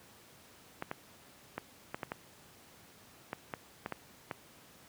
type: clicks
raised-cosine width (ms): 0.5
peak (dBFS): -21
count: 11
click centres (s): 0.824 / 0.914 / 1.58 / 1.945 / 2.032 / 2.119 / 3.331 / 3.538 / 3.861 / 3.923 / 4.312
effects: pink hiss -58 dBFS RMS until 4.88 s + high-pass 100 Hz 12 dB/octave